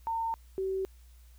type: tone pair in turn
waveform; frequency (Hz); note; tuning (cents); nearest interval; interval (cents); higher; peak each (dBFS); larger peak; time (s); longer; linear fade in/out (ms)
sine; 909 / 382.2; A#5 / G4; -44 / -44; octave + minor third; 1500; first; -29 / -29; neither; 0.07-0.34 / 0.58-0.85; neither; 0
effects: added 60 Hz sine -52 dBFS peak until 1.38 s + white hiss -66 dBFS RMS until 1.38 s